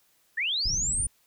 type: linear sweep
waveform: sine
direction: up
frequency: 1700 to 9570 Hz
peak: -25 dBFS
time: 0.37-1.07 s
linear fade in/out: 10 ms
type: low-pass noise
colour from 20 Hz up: pink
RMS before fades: -34 dBFS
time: 0.65-1.07 s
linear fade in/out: 2 ms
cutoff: 120 Hz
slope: 12 dB/octave
effects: white hiss -66 dBFS RMS until 1.26 s